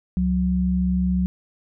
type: tone pair together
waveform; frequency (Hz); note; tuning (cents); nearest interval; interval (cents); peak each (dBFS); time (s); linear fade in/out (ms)
sine; 68.81 / 182.7; C#2 / F#3; -12 / -22; octave + perfect fourth; 1690; -24 / -19; 0.17-1.26; 0
effects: none